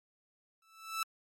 sawtooth tone with exponential growth, 1318.5 Hz, E6, in tune, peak -26 dBFS, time 0.62-1.03 s, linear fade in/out 2 ms, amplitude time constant 89 ms, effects MP3 64 kbps

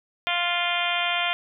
harmonic tone, 349.2 Hz, F4, in tune, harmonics 2 / 3 / 4 / 5 / 6 / 7 / 8 / 9 / 10, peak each -29 / -33 / -31 / -35 / -31 / -29 / -34 / -29 / -34 dBFS, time 0.27-1.33 s, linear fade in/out 0 ms, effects none

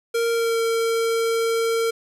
square tone with pitch glide, 463.8 to 456.6 Hz, A#4 to A#4, -9 to -36 cents, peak -20 dBFS, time 0.14-1.91 s, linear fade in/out 10 ms, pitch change -27 cents, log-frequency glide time 0.3-0.59 s, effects resampled to 32000 Hz + 8-bit

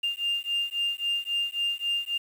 sine beating tone pair, 2800 / 2803.7 Hz, F7 / F7, +4 / +6 cents, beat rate 3.7 Hz, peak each -28 dBFS, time 0.03-2.18 s, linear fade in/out 10 ms, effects tanh soft clip ceiling -20 dBFS + 8-bit

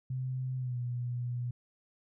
sine tone with pitch glide, 129.1 to 122.14 Hz, C3 to B2, -23 to -19 cents, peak -32 dBFS, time 0.1-1.51 s, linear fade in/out 5 ms, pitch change -96 cents, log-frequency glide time 0.57-0.78 s, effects none

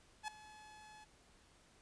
sawtooth tone with ADSR envelope, 855 Hz, A5, 50 cents flat, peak -34 dBFS, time 0.23-1.05 s, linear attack 49 ms, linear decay 4 ms, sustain -18 dB, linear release 17 ms, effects pink hiss -67 dBFS RMS until 1.81 s + resampled to 22050 Hz

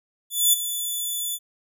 5% pulse tone with ADSR envelope, 3479 Hz, A7, 20 cents flat, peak -6 dBFS, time 0.3-1.39 s, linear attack 230 ms, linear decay 16 ms, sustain -12 dB, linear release 50 ms, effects none

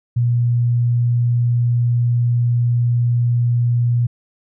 sine tone, 120.1 Hz, B2, 48 cents flat, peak -13 dBFS, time 0.16-4.07 s, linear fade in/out 10 ms, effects none

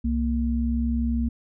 sine tone pair together, 65.49 / 233.1 Hz, C2 / A#3, +2 / 0 cents, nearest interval octave + minor seventh, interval 2198 cents, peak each -24 dBFS, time 0.04-1.29 s, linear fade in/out 10 ms, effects none

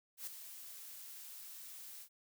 blue noise with ADSR envelope, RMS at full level -42 dBFS, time 0.17-2.09 s, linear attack 100 ms, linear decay 7 ms, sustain -9 dB, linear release 77 ms, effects none

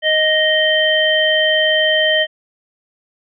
harmonic tone, 622.3 Hz, D#5, in tune, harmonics 1 / 3 / 5, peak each -16 / -16 / -16 dBFS, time 0.02-2.27 s, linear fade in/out 50 ms, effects none

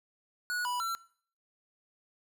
square tone with pitch steps, 1462 / 983 / 1351 Hz, F#6 / B5 / E6, -21 / -8 / +42 cents, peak -32 dBFS, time 0.5-0.95 s, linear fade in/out 0 ms, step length 150 ms, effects noise-tail reverb RT60 0.5 s tail -20 dB re dry

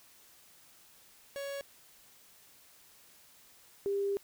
45% pulse / sine tone pair in turn, 558 / 398.9 Hz, C#5 / G4, +11 / +30 cents, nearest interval tritone, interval 581 cents, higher first, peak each -37 / -29 dBFS, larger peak second, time 1.36-1.61 / 3.86-4.17 s, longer second, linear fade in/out 0 ms, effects white hiss -60 dBFS RMS until 4.23 s

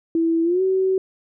sine tone with pitch glide, 329.6 to 378.6 Hz, E4 to F#4, 0 to +40 cents, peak -16 dBFS, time 0.15-0.98 s, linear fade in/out 2 ms, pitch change +240 cents, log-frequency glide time 0.43-0.62 s, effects none

